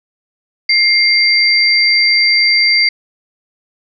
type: tone pair together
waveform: sine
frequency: 2115 / 4691 Hz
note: C7 / D8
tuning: +18 / -3 cents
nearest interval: octave + major second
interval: 1379 cents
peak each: -11 dBFS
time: 0.69-2.89 s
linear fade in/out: 5 ms
effects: none

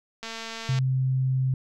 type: click train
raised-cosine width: 0.2 ms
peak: -19 dBFS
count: 127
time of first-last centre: 0.23-0.788 s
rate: 226 Hz
type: tone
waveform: sine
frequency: 130.81 Hz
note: C3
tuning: in tune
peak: -21 dBFS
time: 0.69-1.54 s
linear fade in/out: 2 ms
effects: none

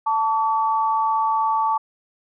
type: tone pair together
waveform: sine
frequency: 884.1 / 1141 Hz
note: A5 / C#6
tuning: +8 / +50 cents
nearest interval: major third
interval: 442 cents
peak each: -19 / -22 dBFS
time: 0.06-1.78 s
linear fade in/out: 10 ms
effects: none

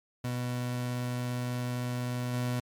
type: tone with level steps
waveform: 30% pulse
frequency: 123.47 Hz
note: B2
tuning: in tune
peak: -28 / -26 dBFS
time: 0.24-2.6 s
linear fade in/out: 5 ms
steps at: 2.33 s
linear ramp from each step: 10 ms
effects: MP3 96 kbps

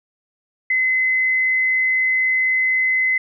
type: tone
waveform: sine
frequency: 2041 Hz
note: C7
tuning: 44 cents flat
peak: -15 dBFS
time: 0.7-3.18 s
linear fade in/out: 5 ms
effects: none

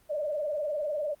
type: tone with vibrato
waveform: sine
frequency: 596 Hz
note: D5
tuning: 25 cents sharp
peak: -28 dBFS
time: 0.09-1.15 s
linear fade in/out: 20 ms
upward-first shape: sine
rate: 20 Hz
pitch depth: 86 cents each way
effects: pink hiss -63 dBFS RMS until 1.2 s + Opus 32 kbps

